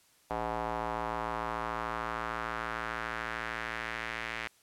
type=tone with band-pass filter sweep; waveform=square; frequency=56.7 Hz; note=A#1; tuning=47 cents flat; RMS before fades=-36 dBFS; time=0.3-4.48 s; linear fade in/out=5 ms; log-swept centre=810 to 2100 Hz; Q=2.1; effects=white hiss -65 dBFS RMS until 4.62 s + low-pass 12000 Hz 12 dB/octave